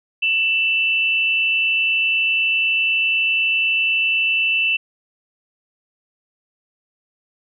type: tone pair together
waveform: sine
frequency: 2668 / 2960 Hz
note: E7 / F#7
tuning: +20 / 0 cents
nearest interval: major second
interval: 180 cents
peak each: -16 / -24 dBFS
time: 0.22-4.77 s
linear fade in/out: 10 ms
effects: none